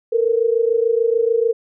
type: tone pair together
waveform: sine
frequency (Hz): 451.1 / 477.9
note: A4 / A#4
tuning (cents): +43 / +43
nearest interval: minor second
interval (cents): 100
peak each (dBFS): -16 / -18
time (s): 0.12-1.53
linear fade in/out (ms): 10
effects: none